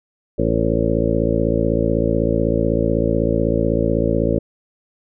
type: harmonic tone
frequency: 56 Hz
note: A1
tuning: 31 cents sharp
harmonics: 1 / 2 / 3 / 4 / 5 / 6 / 8 / 9 / 10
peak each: -24 / -24 / -24 / -24 / -24 / -24 / -24 / -24 / -24 dBFS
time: 0.38-4.39 s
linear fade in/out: 10 ms
effects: none